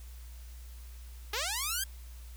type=linear sweep; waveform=5% pulse; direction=up; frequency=392.8 to 1633 Hz; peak=-20 dBFS; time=1.33-1.84 s; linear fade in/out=5 ms; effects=added 60 Hz sine -44 dBFS peak until 2.36 s + white hiss -58 dBFS RMS until 2.36 s